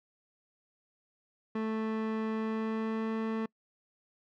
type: tone with pitch glide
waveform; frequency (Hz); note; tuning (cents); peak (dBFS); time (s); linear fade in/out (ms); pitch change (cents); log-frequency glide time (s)
30% pulse; 220 to 222.2; A3 to A3; 0 to +17; -28; 1.55-3.46; 5; +17; 2.31-3.14
effects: noise-tail reverb RT60 0.1 s tail -26 dB re dry + low-pass 2000 Hz 12 dB/octave